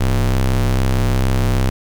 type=ring-modulated tone; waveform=square; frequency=65.41 Hz; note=C2; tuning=in tune; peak=-11 dBFS; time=0-1.7 s; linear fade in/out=10 ms; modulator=33.3 Hz; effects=7-bit